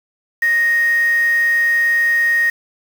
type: tone with quantisation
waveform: sine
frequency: 1864.7 Hz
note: A#6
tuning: in tune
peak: -12 dBFS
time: 0.42-2.5 s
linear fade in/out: 5 ms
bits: 5
effects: none